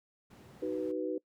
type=noise; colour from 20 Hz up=brown; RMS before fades=-47 dBFS; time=0.3-0.92 s; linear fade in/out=10 ms
type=chord; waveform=sine; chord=B major; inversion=first; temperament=equal with one note detuned; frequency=311.1 / 377.6 / 493.9 Hz; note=D#4 / F#4 / B4; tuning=0 / +35 / 0 cents; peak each=-36 dBFS; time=0.62-1.18 s; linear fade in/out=5 ms
effects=noise-tail reverb RT60 0.1 s tail -23 dB re dry + high-pass 150 Hz 12 dB/octave